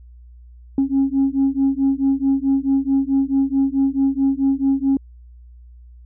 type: beating tone pair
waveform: sine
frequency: 270 / 274.6 Hz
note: C#4 / C#4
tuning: -45 / -16 cents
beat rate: 4.6 Hz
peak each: -17 dBFS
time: 0.78-4.97 s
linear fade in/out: 2 ms
effects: tanh soft clip ceiling -10 dBFS + added 60 Hz sine -40 dBFS peak until 6.05 s